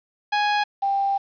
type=tone pair in turn; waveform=sawtooth / sine; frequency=830.6 / 791.5 Hz; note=G#5 / G5; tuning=0 / +17 cents; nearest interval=minor second; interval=83 cents; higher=first; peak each=-15 / -19 dBFS; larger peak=first; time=0.32-0.64 / 0.82-1.18 s; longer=second; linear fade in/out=10 ms; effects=resampled to 11025 Hz + 8-bit